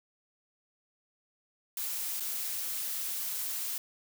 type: noise with dropouts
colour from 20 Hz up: blue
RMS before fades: -35 dBFS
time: 1.77-3.78 s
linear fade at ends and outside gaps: 2 ms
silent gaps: 2.199-2.205 s
effects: none